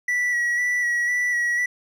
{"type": "tone with vibrato", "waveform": "triangle", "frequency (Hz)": 1942, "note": "B6", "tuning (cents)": -30, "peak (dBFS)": -18, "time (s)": [0.08, 1.66], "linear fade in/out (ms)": 5, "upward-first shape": "square", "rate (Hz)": 2, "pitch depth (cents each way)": 20, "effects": []}